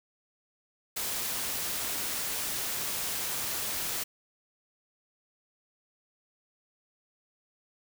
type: noise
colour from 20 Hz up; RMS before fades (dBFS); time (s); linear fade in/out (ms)
white; -33; 0.96-4.04; 10
effects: none